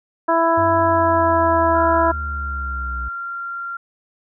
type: harmonic tone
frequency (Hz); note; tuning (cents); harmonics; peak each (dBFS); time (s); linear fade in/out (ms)
331.3; E4; +9; 1 / 2 / 3 / 4 / 5; -22 / -18 / -17 / -23 / -27; 0.28-2.12; 10
type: linear sweep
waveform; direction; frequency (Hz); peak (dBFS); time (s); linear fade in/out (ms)
triangle; down; 98 to 59.5; -23; 0.57-3.09; 10
type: tone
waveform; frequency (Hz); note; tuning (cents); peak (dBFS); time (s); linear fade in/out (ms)
sine; 1382; F6; -19; -25; 1.75-3.77; 5
effects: none